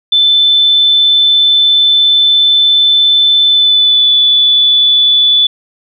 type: tone with pitch glide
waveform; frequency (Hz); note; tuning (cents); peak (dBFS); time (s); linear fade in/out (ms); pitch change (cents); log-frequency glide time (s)
sine; 3523 to 3468; A7 to A7; +1 to -26; -5; 0.12-5.47; 5; -27; 3.45-4.12
effects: none